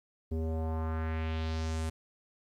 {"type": "tone with low-pass filter sweep", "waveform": "square", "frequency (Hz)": 80.1, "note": "E2", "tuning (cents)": -49, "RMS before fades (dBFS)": -33, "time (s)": [0.31, 1.9], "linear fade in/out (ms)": 10, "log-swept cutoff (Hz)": [370, 10000], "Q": 1.9, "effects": ["11-bit"]}